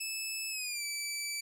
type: tone with pitch glide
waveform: 15% pulse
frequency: 2614 to 2315 Hz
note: E7 to D7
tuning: -15 to -25 cents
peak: -28 dBFS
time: 0-1.41 s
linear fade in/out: 10 ms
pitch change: -210 cents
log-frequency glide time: 0.5-0.84 s
effects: none